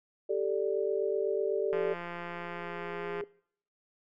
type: chord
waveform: sine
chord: G suspended second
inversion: none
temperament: equal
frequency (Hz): 392 / 440 / 587.3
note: G4 / A4 / D5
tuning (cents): 0 / 0 / 0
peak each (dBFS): -31 / -31 / -34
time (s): 0.29-1.94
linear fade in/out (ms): 10
type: tone with exponential growth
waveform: sine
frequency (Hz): 410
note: G#4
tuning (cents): -22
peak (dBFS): -34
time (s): 1.12-3.24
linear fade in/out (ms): 2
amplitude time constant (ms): 460
type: click train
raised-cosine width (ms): 0.5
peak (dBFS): -25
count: 257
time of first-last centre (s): 1.73-3.21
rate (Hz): 173
effects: noise-tail reverb RT60 0.6 s tail -22 dB re dry